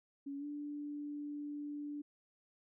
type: tone with pitch glide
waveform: sine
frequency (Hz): 280 to 292.4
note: C#4 to D4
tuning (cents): +18 to -7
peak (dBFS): -40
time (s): 0.26-2.02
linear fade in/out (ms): 10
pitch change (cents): +75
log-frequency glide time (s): 0.38-0.45
effects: none